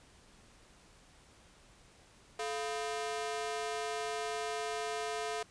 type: ring-modulated tone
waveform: sawtooth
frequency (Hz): 564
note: C#5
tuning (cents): +30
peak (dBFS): -28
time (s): 2.39-5.43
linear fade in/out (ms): 5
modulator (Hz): 130
effects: pink hiss -61 dBFS RMS until 5.5 s + resampled to 22050 Hz